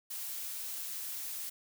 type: noise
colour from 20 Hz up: blue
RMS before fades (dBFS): -40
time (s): 0.1-1.5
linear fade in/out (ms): 10
effects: none